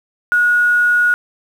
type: tone with quantisation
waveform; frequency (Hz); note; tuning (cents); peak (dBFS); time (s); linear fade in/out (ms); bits
sine; 1450; F#6; -35; -10; 0.32-1.14; 0; 6
effects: none